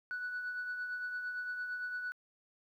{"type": "tone with tremolo", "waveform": "sine", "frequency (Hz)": 1480, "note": "F#6", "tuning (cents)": 0, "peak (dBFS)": -33, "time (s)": [0.11, 2.12], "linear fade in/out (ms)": 0, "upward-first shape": "triangle", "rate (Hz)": 8.8, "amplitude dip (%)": 50, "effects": ["tanh soft clip ceiling -33 dBFS", "12-bit"]}